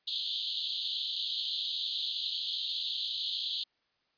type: band-pass noise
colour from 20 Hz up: white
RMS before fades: -35 dBFS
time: 0.07-3.64 s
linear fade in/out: 10 ms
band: 3100 to 4400 Hz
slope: 96 dB/octave
effects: white hiss -75 dBFS RMS until 4.17 s + resampled to 11025 Hz